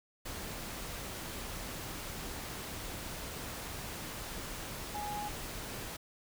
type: tone in noise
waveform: sine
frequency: 830.6 Hz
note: G#5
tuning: in tune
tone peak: -37 dBFS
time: 4.94-5.29 s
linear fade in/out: 10 ms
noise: pink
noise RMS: -42 dBFS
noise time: 0.25-5.97 s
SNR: +2 dB
effects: none